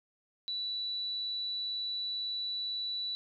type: tone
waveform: sine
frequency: 3951 Hz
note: B7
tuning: in tune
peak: -33 dBFS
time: 0.48-3.15 s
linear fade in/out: 0 ms
effects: none